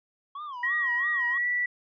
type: tone with vibrato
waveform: triangle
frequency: 1086 Hz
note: C#6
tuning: 36 cents flat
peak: -33 dBFS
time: 0.35-1.38 s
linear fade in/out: 5 ms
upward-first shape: sine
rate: 3 Hz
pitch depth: 200 cents each way
type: tone with pitch glide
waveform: sine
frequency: 1900 to 1956.8 Hz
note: A#6 to B6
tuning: +33 to -16 cents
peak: -24 dBFS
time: 0.63-1.66 s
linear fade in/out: 5 ms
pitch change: +51 cents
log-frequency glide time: 1.35-1.46 s
effects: resampled to 11025 Hz